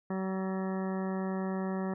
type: harmonic tone with a mistuned harmonic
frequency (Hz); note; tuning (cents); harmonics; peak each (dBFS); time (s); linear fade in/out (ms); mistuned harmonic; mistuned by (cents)
189.7; F#3; +43; 1 / 2 / 3 / 4 / 5 / 6 / 7 / 9 / 10; -32 / -38 / -42 / -44 / -46 / -48 / -49 / -51 / -52; 0.1-1.94; 5; 10; -25
effects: none